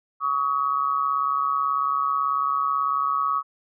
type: tone pair together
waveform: sine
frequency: 1128.8 / 1267 Hz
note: C#6 / D#6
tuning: +31 / +31 cents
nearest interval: major second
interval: 200 cents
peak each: -23 / -24 dBFS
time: 0.2-3.43 s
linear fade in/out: 50 ms
effects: none